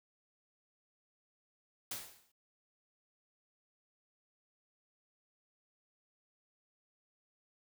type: noise with exponential decay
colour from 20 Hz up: white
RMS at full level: -38 dBFS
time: 1.91-2.32 s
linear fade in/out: 5 ms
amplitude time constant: 88 ms
effects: none